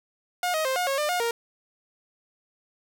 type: tone with pitch steps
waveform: sawtooth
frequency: 717 / 629 / 525 / 719 / 546 / 599 / 716 / 466.4 Hz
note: F5 / D#5 / C5 / F#5 / C#5 / D5 / F5 / A#4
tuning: +45 / +19 / +6 / -50 / -26 / +34 / +43 / +1 cents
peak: -20 dBFS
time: 0.43-1.31 s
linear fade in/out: 2 ms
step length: 110 ms
effects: none